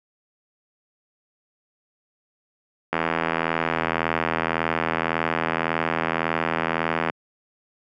click train, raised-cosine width 0.5 ms, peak -6 dBFS, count 342, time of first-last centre 2.93-7.099 s, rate 81.8 Hz, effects high-pass 150 Hz 12 dB/octave

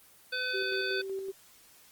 harmonic tone, 505 Hz, B4, 39 cents sharp, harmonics 1 / 3 / 5 / 7 / 9, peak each -41 / -33 / -39 / -39 / -38 dBFS, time 0.32-1.02 s, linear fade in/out 10 ms
sine tone with tremolo, 386.3 Hz, G4, 25 cents flat, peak -32 dBFS, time 0.53-1.32 s, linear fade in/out 20 ms, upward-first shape square, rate 5.3 Hz, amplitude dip 35%
effects white hiss -58 dBFS RMS until 1.91 s + Opus 24 kbps

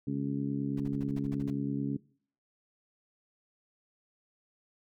harmonic tone, 69.3 Hz, C#2, in tune, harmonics 2 / 3 / 4 / 5 / 6, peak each -35 / -36 / -33 / -46 / -46 dBFS, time 0.07-1.97 s, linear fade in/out 5 ms
brown noise bursts, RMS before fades -43 dBFS, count 10, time 0.77-1.504 s, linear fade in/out 5 ms, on 32 ms, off 46 ms
effects noise-tail reverb RT60 0.5 s tail -21 dB re dry

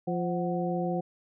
harmonic tone with a mistuned harmonic, 174.61 Hz, F3, in tune, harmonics 1 / 2 / 3 / 4, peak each -30 / -33 / -34 / -34 dBFS, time 0.07-1.01 s, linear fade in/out 10 ms, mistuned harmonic 4, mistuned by +96 cents, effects none

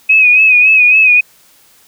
sine tone with vibrato, 2524 Hz, D#7, 24 cents sharp, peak -4 dBFS, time 0.09-1.21 s, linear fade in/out 10 ms, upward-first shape sine, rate 3.6 Hz, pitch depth 57 cents each way, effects white hiss -47 dBFS RMS until 1.87 s

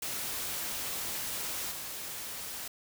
white noise with level steps, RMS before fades -36 / -40 dBFS, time 0.02-2.68 s, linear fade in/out 5 ms, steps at 1.71 s, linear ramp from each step 5 ms, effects none

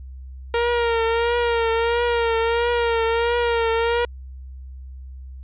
sawtooth tone with vibrato, 466.2 Hz, A#4, in tune, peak -14 dBFS, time 0.54-4.05 s, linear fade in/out 2 ms, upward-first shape triangle, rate 1.5 Hz, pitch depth 53 cents each way, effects added 65 Hz sine -34 dBFS peak until 5.43 s + resampled to 8000 Hz

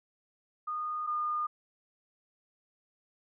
sine tone pair in turn, 1228 / 1217.4 Hz, D#6 / D#6, -23 / -38 cents, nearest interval unison, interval 15 cents, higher first, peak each -32 / -29 dBFS, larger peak second, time 0.67-1.07 / 1.07-1.47 s, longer neither, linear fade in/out 10 ms, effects none

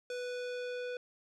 square tone with low-pass filter sweep, 493.9 Hz, B4, in tune, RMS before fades -39 dBFS, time 0.1-0.97 s, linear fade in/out 2 ms, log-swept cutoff 6500 to 3200 Hz, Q 0.93, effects none

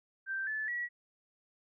sine tone with pitch steps, 1566 / 1737.6 / 1928 Hz, G6 / A6 / B6, -2 / -22 / -42 cents, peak -33 dBFS, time 0.26-0.89 s, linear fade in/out 50 ms, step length 210 ms, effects none

